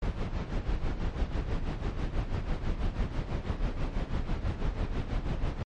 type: noise with tremolo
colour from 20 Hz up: brown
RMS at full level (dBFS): -28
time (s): 0.02-5.63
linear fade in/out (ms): 5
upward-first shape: sine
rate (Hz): 6.1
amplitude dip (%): 65
effects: low-pass 4000 Hz 12 dB/octave + MP3 48 kbps